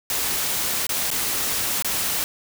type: noise with dropouts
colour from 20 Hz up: white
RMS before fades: -24 dBFS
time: 0.1-2.24 s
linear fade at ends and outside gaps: 1 ms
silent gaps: 0.868-0.892 / 1.104-1.113 / 1.824-1.846 s
effects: none